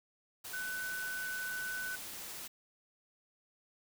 sine tone in noise, 1500 Hz, F#6, 23 cents sharp, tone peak -37 dBFS, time 0.53-1.96 s, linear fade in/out 10 ms, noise white, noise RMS -45 dBFS, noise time 0.44-2.48 s, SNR +5 dB, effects none

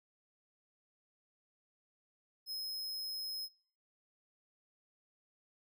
45% pulse tone, 5130 Hz, E8, 48 cents flat, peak -39 dBFS, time 2.46-3.49 s, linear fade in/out 50 ms, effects noise-tail reverb RT60 0.5 s tail -24 dB re dry

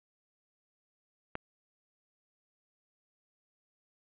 click, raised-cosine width 0.5 ms, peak -20 dBFS, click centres 1.354 s, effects resampled to 8000 Hz + 9-bit

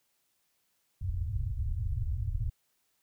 white low-pass noise, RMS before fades -32 dBFS, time 1.01-2.5 s, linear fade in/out 10 ms, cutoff 120 Hz, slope 96 dB/octave, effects white hiss -75 dBFS RMS until 3.02 s

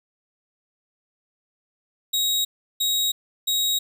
sawtooth tone bursts, 3800 Hz, A#7, 33 cents sharp, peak -17 dBFS, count 3, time 2.13-3.79 s, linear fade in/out 10 ms, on 320 ms, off 350 ms, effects none

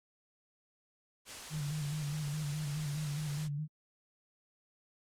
white noise, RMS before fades -45 dBFS, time 1.25-3.49 s, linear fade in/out 50 ms
sine tone with vibrato, 148.8 Hz, D3, 23 cents sharp, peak -34 dBFS, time 1.5-3.68 s, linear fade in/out 50 ms, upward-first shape square, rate 4.8 Hz, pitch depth 53 cents each way
effects low-pass 9000 Hz 12 dB/octave + Opus 48 kbps

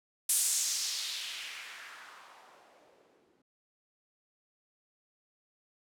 violet noise with low-pass filter sweep, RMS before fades -37 dBFS, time 0.29-3.42 s, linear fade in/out 5 ms, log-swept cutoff 9800 to 280 Hz, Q 1.8, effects none

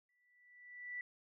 sine tone with exponential growth, 1967 Hz, B6, 7 cents flat, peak -39 dBFS, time 0.09-1.01 s, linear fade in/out 2 ms, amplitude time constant 200 ms, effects none

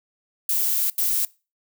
violet noise bursts at uneven times, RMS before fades -22 dBFS, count 2, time 0.49-0.9 / 0.98-1.25 s, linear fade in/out 2 ms, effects noise-tail reverb RT60 0.3 s tail -22 dB re dry

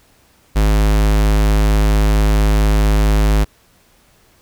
square tone, 52.2 Hz, G#1, 10 cents sharp, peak -11 dBFS, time 0.55-3.45 s, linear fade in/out 20 ms, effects pink hiss -53 dBFS RMS until 4.41 s

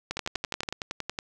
two click trains, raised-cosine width 0.2 ms, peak -14 / -13 dBFS, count 12 / 8, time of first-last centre 0.17-1.189 / 0.11-0.689 s, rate 10.8 / 12.1 Hz, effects none

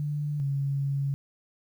sine tone pair in turn, 147.4 / 139.13 Hz, D3 / C#3, +7 / +7 cents, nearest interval minor second, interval 100 cents, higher first, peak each -27 / -25 dBFS, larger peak second, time 0-0.4 / 0.4-1.14 s, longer second, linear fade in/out 0 ms, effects 10-bit

